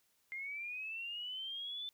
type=linear sweep; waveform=sine; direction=up; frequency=2093 to 3536 Hz; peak=-40 dBFS; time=0.32-1.89 s; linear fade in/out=0 ms; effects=white hiss -75 dBFS RMS until 1.93 s